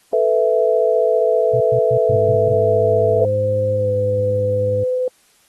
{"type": "chord", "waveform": "sine", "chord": "A suspended second", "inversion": "none", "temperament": "just", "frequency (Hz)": [440, 495, 660], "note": ["A4", "B4", "E5"], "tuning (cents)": [0, 4, 2], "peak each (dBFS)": -17, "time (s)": [0.13, 3.25], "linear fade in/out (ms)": 2}
{"type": "tone bursts", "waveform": "sine", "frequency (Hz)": 123.47, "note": "B2", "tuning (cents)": 0, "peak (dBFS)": -20, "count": 6, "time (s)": [1.53, 2.542], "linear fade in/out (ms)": 10, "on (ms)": 77, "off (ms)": 110}
{"type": "harmonic tone", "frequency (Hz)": 103.83, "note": "G#2", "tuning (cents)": 0, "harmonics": [1, 2, 3, 4], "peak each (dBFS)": [-21, -33, -37, -41], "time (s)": [2.09, 4.84], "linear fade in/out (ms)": 10}
{"type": "tone with pitch glide", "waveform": "sine", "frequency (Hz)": [520, 506.7], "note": ["C5", "B4"], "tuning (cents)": [-11, 44], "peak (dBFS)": -16, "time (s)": [3.2, 5.08], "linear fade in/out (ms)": 2, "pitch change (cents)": -45, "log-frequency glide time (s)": [3.74, 3.91]}
{"effects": ["white hiss -56 dBFS RMS until 5.48 s", "AAC 32 kbps"]}